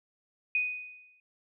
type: tone with exponential decay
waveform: sine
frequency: 2489 Hz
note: D#7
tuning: in tune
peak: -23 dBFS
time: 0.55-1.2 s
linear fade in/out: 2 ms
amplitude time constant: 140 ms
effects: none